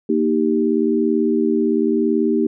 sine chord, Eb major, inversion second, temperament equal, 233.1 / 311.1 / 392 Hz, Bb3 / Eb4 / G4, 0 / 0 / 0 cents, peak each -19 dBFS, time 0.09-2.47 s, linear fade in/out 5 ms, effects none

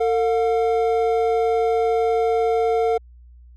triangle tone pair together, 451.8 / 716 Hz, A4 / F5, +46 / +43 cents, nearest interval minor sixth, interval 797 cents, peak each -16 / -20 dBFS, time 0-2.98 s, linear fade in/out 10 ms, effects added 60 Hz sine -43 dBFS peak until 3.56 s

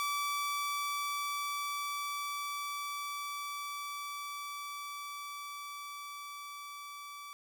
sawtooth tone with level ramp, 1155 Hz, D6, 29 cents flat, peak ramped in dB -28 to -41 dBFS, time 0-7.33 s, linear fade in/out 0 ms, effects none

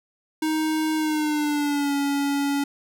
square tone with pitch glide, 313 to 282.1 Hz, D#4 to C#4, +10 to +30 cents, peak -22 dBFS, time 0.42-2.64 s, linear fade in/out 5 ms, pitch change -180 cents, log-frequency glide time 0.96-1.94 s, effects none

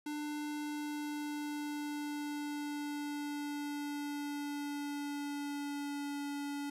square tone with pitch glide, 297.4 to 285.8 Hz, D4 to D4, +22 to -47 cents, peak -38 dBFS, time 0.06-6.7 s, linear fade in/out 5 ms, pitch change -69 cents, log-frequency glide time 0.54-6.25 s, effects resampled to 32000 Hz + 11-bit

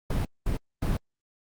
brown noise bursts at uneven times, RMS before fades -26 dBFS, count 3, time 0.1-0.25 / 0.46-0.57 / 0.82-0.97 s, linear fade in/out 5 ms, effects Opus 32 kbps

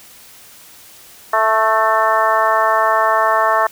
harmonic tone with a mistuned harmonic, 220 Hz, A3, in tune, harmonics 2 / 3 / 4 / 5 / 6 / 7 / 8, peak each -27 / -17 / -19 / -16 / -20 / -27 / -21 dBFS, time 1.33-3.67 s, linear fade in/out 5 ms, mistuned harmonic 8, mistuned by +28 cents, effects white hiss -42 dBFS RMS until 3.71 s

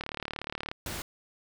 click train, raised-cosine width 0.3 ms, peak -18 dBFS, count 27, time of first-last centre 0.01-0.715 s, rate 36.9 Hz
pink noise, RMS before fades -37 dBFS, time 0.86-1.02 s, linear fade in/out 2 ms
effects none

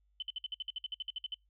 sine tone bursts, 3040 Hz, F#7, 46 cents sharp, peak -35 dBFS, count 15, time 0.2-1.343 s, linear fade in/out 2 ms, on 23 ms, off 57 ms, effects noise-tail reverb RT60 0.2 s tail -26 dB re dry + added 50 Hz sine -69 dBFS peak until 1.49 s

